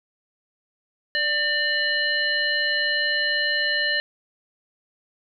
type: harmonic tone with a mistuned harmonic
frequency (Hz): 589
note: D5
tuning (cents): +5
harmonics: 1 / 3 / 5 / 7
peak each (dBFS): -32 / -22 / -28 / -27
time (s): 1.15-4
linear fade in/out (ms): 0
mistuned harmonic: 3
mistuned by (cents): +31
effects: none